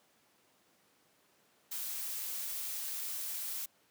blue noise, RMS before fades -39 dBFS, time 1.71-3.66 s, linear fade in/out 10 ms, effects pink hiss -69 dBFS RMS until 3.9 s + high-pass 200 Hz 12 dB/octave

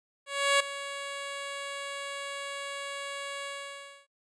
10% pulse tone with ADSR envelope, 560 Hz, C#5, 18 cents sharp, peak -12 dBFS, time 0.26-4.07 s, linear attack 340 ms, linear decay 7 ms, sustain -15 dB, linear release 620 ms, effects noise-tail reverb RT60 0.1 s tail -23 dB re dry + resampled to 22050 Hz

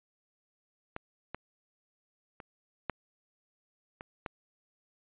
clicks, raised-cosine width 0.5 ms, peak -22 / -22 / -30 / -16 / -27 / -21 dBFS, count 6, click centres 0.964 / 1.346 / 2.402 / 2.897 / 4.009 / 4.262 s, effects resampled to 8000 Hz

